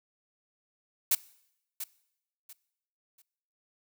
blue noise with echo, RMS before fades -24 dBFS, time 1.11-1.15 s, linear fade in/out 5 ms, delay 690 ms, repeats 3, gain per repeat -12 dB, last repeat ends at 3.22 s, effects noise-tail reverb RT60 0.8 s tail -21 dB re dry

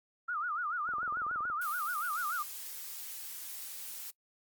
sine tone with vibrato, 1318.5 Hz, E6, in tune, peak -32 dBFS, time 0.28-2.43 s, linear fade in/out 10 ms, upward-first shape sine, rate 6.9 Hz, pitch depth 190 cents each way
click train, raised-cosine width 1 ms, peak -35 dBFS, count 14, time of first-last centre 0.89-1.5 s, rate 21.3 Hz
blue noise, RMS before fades -43 dBFS, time 1.61-4.11 s, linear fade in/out 10 ms
effects noise-tail reverb RT60 0.1 s tail -23 dB re dry + Opus 32 kbps

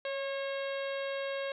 harmonic tone with a mistuned harmonic, 544 Hz, C#5, 33 cents flat, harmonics 1 / 2 / 3 / 4 / 5 / 6 / 7 / 8, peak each -34 / -45 / -43 / -46 / -47 / -49 / -50 / -57 dBFS, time 0.05-1.52 s, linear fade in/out 2 ms, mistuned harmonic 1, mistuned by +21 cents, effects none

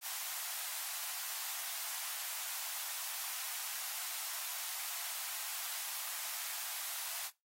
white high-pass noise, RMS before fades -41 dBFS, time 0.01-7.31 s, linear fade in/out 50 ms, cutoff 670 Hz, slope 48 dB/octave, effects noise-tail reverb RT60 0.2 s tail -19 dB re dry + AAC 48 kbps

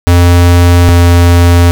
square tone pair in turn, 87.4 / 86.7 Hz, F2 / F2, +2 / -12 cents, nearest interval unison, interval 14 cents, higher first, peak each -3 dBFS, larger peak neither, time 0.07-0.89 / 0.89-1.71 s, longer neither, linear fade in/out 0 ms, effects none

